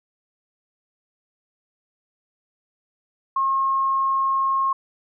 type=tone; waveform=sine; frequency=1078 Hz; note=C#6; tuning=49 cents flat; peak=-18 dBFS; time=3.36-4.73 s; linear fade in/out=5 ms; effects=none